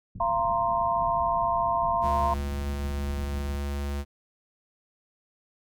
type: low-pass noise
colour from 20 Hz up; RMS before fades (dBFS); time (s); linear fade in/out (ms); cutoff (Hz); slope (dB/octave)
pink; -40; 0.15-3.57; 5; 230; 24
type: chord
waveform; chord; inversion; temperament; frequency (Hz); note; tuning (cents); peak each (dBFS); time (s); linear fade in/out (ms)
sine; F suspended fourth; none; equal with one note detuned; 685.3 / 932.3 / 1046.5; F5 / Bb5 / C6; -33 / 0 / 0; -27; 0.2-2.34; 5
type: tone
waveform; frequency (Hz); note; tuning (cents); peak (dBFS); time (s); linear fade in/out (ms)
square; 70.9; C#2; +40; -29; 2.01-4.05; 50
effects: none